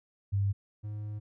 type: tone pair in turn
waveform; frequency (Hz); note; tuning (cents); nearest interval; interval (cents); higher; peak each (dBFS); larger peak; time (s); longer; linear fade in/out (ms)
sine / triangle; 99.4 / 105.31; G2 / G#2; +25 / +25; minor second; 100; second; -25 / -33; first; 0.32-0.53 / 0.83-1.2; second; 20
effects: none